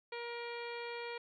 harmonic tone, 473.2 Hz, A#4, 26 cents sharp, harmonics 1 / 2 / 3 / 4 / 5 / 6 / 7 / 8 / 9, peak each -43 / -47 / -52 / -51 / -48 / -58 / -55 / -61 / -55 dBFS, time 0.12-1.18 s, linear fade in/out 5 ms, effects none

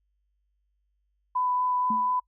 sine tone with vibrato, 998 Hz, B5, 18 cents sharp, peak -23 dBFS, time 1.35-2.2 s, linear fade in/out 10 ms, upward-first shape sine, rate 4.2 Hz, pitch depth 8 cents each way
sine tone with exponential decay, 220 Hz, A3, in tune, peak -27 dBFS, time 1.9-2.15 s, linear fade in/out 5 ms, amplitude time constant 53 ms
effects noise-tail reverb RT60 0.1 s tail -26 dB re dry + added 50 Hz sine -70 dBFS peak until 2.27 s

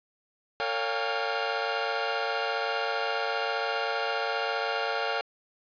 sawtooth tone cluster, 453.3 / 561 / 708 / 807 / 1401 Hz, A#4 / C#5 / F5 / G#5 / F6, -48 / +21 / +23 / -50 / +5 cents, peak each -30 dBFS, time 0.6-5.21 s, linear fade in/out 0 ms, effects resampled to 11025 Hz + 10-bit

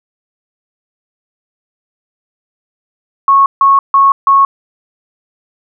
sine tone bursts, 1100 Hz, C#6, 14 cents flat, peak -4 dBFS, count 4, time 3.28-4.45 s, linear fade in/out 2 ms, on 180 ms, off 150 ms, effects none

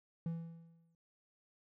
triangle tone with exponential decay, 166.1 Hz, E3, 13 cents sharp, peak -32 dBFS, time 0.26-0.95 s, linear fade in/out 2 ms, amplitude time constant 150 ms, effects none

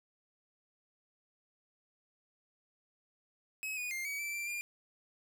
45% pulse tone with pitch steps, 2560 / 2465 / 2110 / 2267 / 2330 / 2353 / 2402 Hz, D#7 / D#7 / C7 / C#7 / D7 / D7 / D7, +49 / -17 / +14 / +38 / -14 / +3 / +38 cents, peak -36 dBFS, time 3.63-4.61 s, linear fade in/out 0 ms, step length 140 ms, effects none

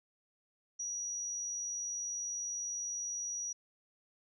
sine tone, 5800 Hz, F#8, 35 cents flat, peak -36 dBFS, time 0.79-3.53 s, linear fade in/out 10 ms, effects none

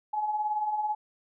sine beating tone pair, 831 / 849 Hz, G#5 / G#5, +1 / +38 cents, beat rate 18 Hz, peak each -36 / -27 dBFS, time 0.13-0.95 s, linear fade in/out 10 ms, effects none

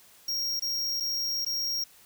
square tone with dropouts, 5588 Hz, F8, in tune, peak -28 dBFS, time 0.28-1.84 s, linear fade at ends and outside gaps 5 ms, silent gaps 0.596-0.621 / 1.001-1.005 / 1.449-1.463 s, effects white hiss -56 dBFS RMS until 2.05 s

